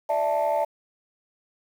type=chord; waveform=sine; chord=D suspended second; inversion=none; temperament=equal; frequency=587.3 / 659.3 / 880 Hz; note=D5 / E5 / A5; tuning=0 / 0 / 0 cents; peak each=-24 dBFS; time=0.09-0.65 s; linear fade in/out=10 ms; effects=tanh soft clip ceiling -16 dBFS + 8-bit